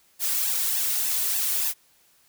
blue noise with flanger, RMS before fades -25 dBFS, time 0.19-1.74 s, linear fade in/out 50 ms, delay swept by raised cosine 1.1 to 2.8 ms, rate 3.4 Hz, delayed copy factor +0.8, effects white hiss -61 dBFS RMS until 2.28 s

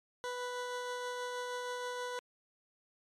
20% pulse tone with tremolo, 493.9 Hz, B4, in tune, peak -31 dBFS, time 0.24-2.19 s, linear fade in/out 0 ms, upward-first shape triangle, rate 6.3 Hz, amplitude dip 25%, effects low-pass 8000 Hz 12 dB/octave + MP3 96 kbps

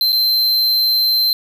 square tone with dropouts, 4108 Hz, C8, 33 cents flat, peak -13 dBFS, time 0.01-1.33 s, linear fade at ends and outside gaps 1 ms, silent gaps 0.122-0.128 s, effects 9-bit

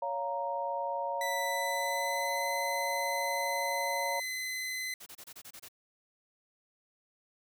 sine chord, Bb minor, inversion first, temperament just, 559.4 / 699.2 / 932.3 Hz, Db5 / F5 / Bb5, +16 / +2 / 0 cents, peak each -36 / -38 / -34 dBFS, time 0.02-4.2 s, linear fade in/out 5 ms
sawtooth tone with pitch glide, 1981 to 2033 Hz, B6 to B6, +5 to +50 cents, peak -31 dBFS, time 1.21-4.94 s, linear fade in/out 2 ms, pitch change +45 cents, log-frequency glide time 1.36-2.49 s
white noise bursts, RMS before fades -48 dBFS, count 8, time 5-5.686 s, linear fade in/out 10 ms, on 63 ms, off 26 ms
effects none

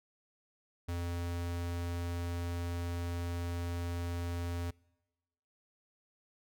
square tone, 86.4 Hz, F2, 18 cents flat, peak -35 dBFS, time 0.88-4.71 s, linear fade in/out 10 ms, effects noise-tail reverb RT60 1.0 s tail -25 dB re dry

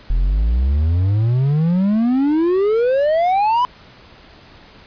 triangle exponential sweep, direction up, 40.08 to 1013 Hz, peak -11 dBFS, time 0.1-3.65 s, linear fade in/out 0 ms, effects pink hiss -44 dBFS RMS until 4.86 s + resampled to 11025 Hz

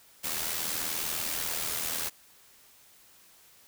white noise with amplitude modulation, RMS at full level -30 dBFS, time 0.23-2.1 s, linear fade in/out 20 ms, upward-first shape sine, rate 80.5 Hz, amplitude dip 55%, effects white hiss -58 dBFS RMS until 3.67 s

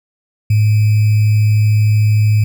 sine tone with sample-and-hold, 106.6 Hz, G#2, 46 cents sharp, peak -8 dBFS, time 0.5-2.44 s, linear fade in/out 5 ms, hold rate 2450 Hz, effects none

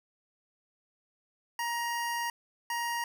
25% pulse tone bursts at uneven times, 943 Hz, A#5, 20 cents sharp, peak -27 dBFS, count 2, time 1.59-2.3 / 2.7-3.04 s, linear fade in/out 2 ms, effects none

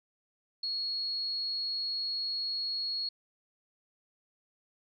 sine tone, 4324 Hz, C#8, 44 cents flat, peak -31 dBFS, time 0.63-3.09 s, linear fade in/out 5 ms, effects none

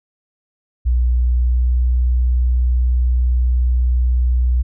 sine tone with pitch glide, 60.9 to 61.61 Hz, B1 to B1, -24 to -4 cents, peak -12 dBFS, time 0.85-4.63 s, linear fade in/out 20 ms, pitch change +20 cents, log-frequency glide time 1.22-1.78 s, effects none

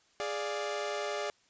sawtooth chord, D diminished, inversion second, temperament equal, 415.3 / 587.3 / 698.5 Hz, Ab4 / D5 / F5, 0 / 0 / 0 cents, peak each -33 / -32 / -37 dBFS, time 0.2-1.3 s, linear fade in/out 0 ms, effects white hiss -67 dBFS RMS until 1.49 s + resampled to 16000 Hz

